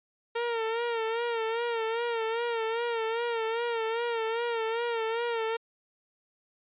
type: tone with vibrato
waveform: sawtooth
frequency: 460 Hz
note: A#4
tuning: 23 cents flat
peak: -24 dBFS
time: 0.35-5.57 s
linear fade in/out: 10 ms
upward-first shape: sine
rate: 2.5 Hz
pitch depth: 62 cents each way
effects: resampled to 8000 Hz